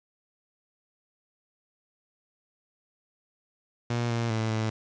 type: tone with pitch steps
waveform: sawtooth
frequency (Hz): 119.1 / 116.6 / 111.3 / 110.3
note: A#2 / A#2 / A2 / A2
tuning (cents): +38 / +1 / +20 / +5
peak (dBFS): -22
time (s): 3.9-4.7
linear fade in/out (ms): 5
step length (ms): 200
effects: resampled to 16000 Hz + 8-bit